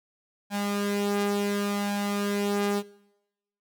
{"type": "tone pair together", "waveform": "sawtooth", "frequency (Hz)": [202.9, 406.5], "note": ["G#3", "G#4"], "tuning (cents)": [-40, -37], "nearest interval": "octave", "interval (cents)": 1203, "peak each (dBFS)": [-23, -28], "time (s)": [0.5, 2.83], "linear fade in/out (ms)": 50, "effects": ["noise-tail reverb RT60 0.9 s tail -21 dB re dry"]}